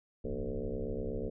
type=tone with frequency modulation; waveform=sine; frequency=233.1 Hz; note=A#3; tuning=in tune; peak=-33 dBFS; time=0.24-1.3 s; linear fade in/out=10 ms; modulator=68.3 Hz; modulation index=4.4; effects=none